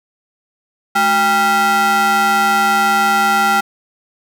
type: ring-modulated tone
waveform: square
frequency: 291.8 Hz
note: D4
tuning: 11 cents flat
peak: -9 dBFS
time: 0.95-3.61 s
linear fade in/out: 10 ms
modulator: 1090 Hz
effects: none